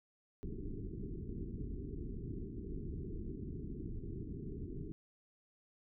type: low-pass noise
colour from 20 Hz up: pink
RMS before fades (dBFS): -43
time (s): 0.43-4.92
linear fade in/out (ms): 0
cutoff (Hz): 420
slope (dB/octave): 96
effects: none